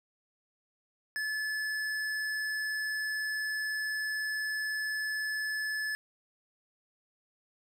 sine tone with hard clipping, 1727 Hz, A6, 33 cents flat, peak -33 dBFS, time 1.16-5.95 s, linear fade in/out 0 ms, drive 12 dB, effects none

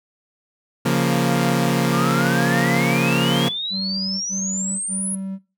sawtooth chord, Bb minor, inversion first, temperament equal, 138.59 / 174.61 / 233.1 Hz, Db3 / F3 / Bb3, 0 / 0 / 0 cents, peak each -17 dBFS, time 0.85-3.49 s, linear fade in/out 10 ms
sine exponential sweep, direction up, 1168 to 10640 Hz, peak -23 dBFS, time 1.93-5.15 s, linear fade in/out 2 ms
triangle tone bursts, 192.4 Hz, G3, 32 cents flat, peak -24 dBFS, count 3, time 3.7-5.388 s, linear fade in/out 50 ms, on 510 ms, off 79 ms
effects noise-tail reverb RT60 0.3 s tail -19 dB re dry

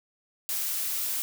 blue noise, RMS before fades -30 dBFS, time 0.49-1.22 s, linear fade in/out 0 ms, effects none

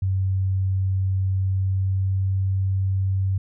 sine tone with pitch glide, 95.2 to 95.86 Hz, F#2 to G2, +50 to -38 cents, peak -19 dBFS, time 0.02-3.38 s, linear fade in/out 5 ms, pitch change +12 cents, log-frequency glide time 1.37-2.34 s, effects none

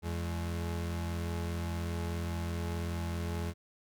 35% pulse tone pair together, 84.9 / 211.5 Hz, F2 / G#3, -48 / +32 cents, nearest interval octave + major third, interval 1580 cents, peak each -32 / -40 dBFS, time 0.02-3.54 s, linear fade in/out 50 ms, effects none

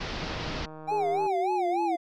pink low-pass noise, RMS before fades -34 dBFS, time 0-0.66 s, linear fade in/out 10 ms, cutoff 5400 Hz, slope 48 dB/octave
click train, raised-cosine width 1 ms, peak -30 dBFS, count 164, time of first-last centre 0.22-1.265 s, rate 156 Hz
triangle tone with vibrato, 767 Hz, G5, 38 cents flat, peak -24 dBFS, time 0.87-1.97 s, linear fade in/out 20 ms, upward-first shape sine, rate 3.4 Hz, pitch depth 190 cents each way
sine linear sweep, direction down, 418.5 to 329.6 Hz, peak -28 dBFS, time 0.91-1.96 s, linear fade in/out 10 ms
effects none

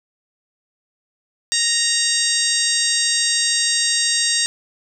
harmonic tone, 933 Hz, A#5, 1 cent sharp, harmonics 2 / 3 / 4 / 5 / 6 / 7 / 8 / 9, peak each -25 / -29 / -23 / -23 / -24 / -26 / -26 / -23 dBFS, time 1.52-4.46 s, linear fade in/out 0 ms, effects none

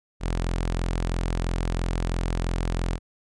sawtooth tone, 43 Hz, F1, 26 cents flat, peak -20 dBFS, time 0.2-2.99 s, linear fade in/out 50 ms, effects resampled to 22050 Hz

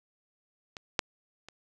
clicks, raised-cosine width 0.2 ms, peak -23 / -7 / -28 dBFS, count 3, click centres 0.768 / 0.992 / 1.486 s, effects none

